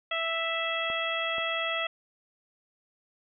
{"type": "harmonic tone", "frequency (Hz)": 659.3, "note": "E5", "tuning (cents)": 0, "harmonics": [1, 2, 3, 4, 5], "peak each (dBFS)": [-34, -34, -34, -34, -34], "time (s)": [0.11, 1.87], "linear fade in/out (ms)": 5}
{"type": "clicks", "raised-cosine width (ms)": 1, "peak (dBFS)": -28, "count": 2, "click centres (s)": [0.901, 1.383]}
{"effects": []}